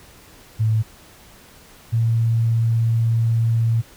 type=tone pair in turn; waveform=sine; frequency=110 / 114.54 Hz; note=A2 / A#2; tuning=0 / -30 cents; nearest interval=minor second; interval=70 cents; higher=second; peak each=-15 dBFS; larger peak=neither; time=0.59-0.83 / 1.92-3.82 s; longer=second; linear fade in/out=20 ms; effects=pink hiss -47 dBFS RMS until 3.96 s